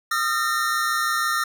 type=tone cluster; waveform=square; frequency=1237 / 1363 / 1828 Hz; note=D#6 / F6 / A#6; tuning=-10 / -43 / -34 cents; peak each=-26 dBFS; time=0.11-1.44 s; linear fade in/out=5 ms; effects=none